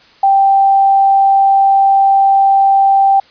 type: tone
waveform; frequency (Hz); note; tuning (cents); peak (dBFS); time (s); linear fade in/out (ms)
sine; 784; G5; 0; -6; 0.23-3.2; 5
effects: white hiss -45 dBFS RMS until 3.3 s + resampled to 11025 Hz